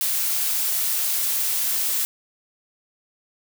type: noise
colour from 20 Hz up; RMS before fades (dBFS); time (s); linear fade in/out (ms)
blue; -23; 0.01-2.05; 0
effects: none